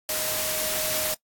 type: tone in noise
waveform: sine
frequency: 622.3 Hz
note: D#5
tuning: in tune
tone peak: -34 dBFS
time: 0.09-1.14 s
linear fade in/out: 2 ms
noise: white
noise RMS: -27 dBFS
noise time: 0.09-1.14 s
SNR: -10 dB
effects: noise-tail reverb RT60 0.1 s tail -22 dB re dry + AAC 64 kbps